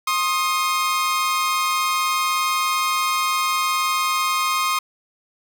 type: tone pair together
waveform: sawtooth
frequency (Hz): 1063.9 / 1244.5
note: C6 / D#6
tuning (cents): +29 / 0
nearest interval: minor third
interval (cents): 271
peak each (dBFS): -18 / -18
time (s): 0.07-4.79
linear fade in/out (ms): 5
effects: 9-bit